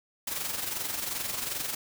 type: noise with amplitude modulation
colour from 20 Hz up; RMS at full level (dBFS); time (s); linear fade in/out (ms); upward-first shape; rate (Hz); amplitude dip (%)
white; -31; 0.27-1.75; 5; sine; 22.6; 55
effects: none